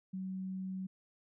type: tone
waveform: sine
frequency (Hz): 188.4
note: F#3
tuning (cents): +32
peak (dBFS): -37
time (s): 0.13-0.87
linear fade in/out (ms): 10
effects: none